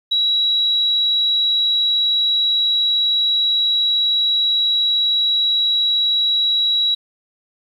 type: tone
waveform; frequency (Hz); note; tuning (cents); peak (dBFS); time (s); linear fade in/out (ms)
sine; 3887; B7; -28; -14; 0.11-6.95; 10
effects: 8-bit